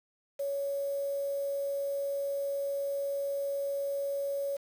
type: tone with quantisation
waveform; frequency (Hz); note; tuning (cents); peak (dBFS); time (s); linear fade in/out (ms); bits
sine; 559; C#5; +14; -30; 0.39-4.57; 10; 8
effects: none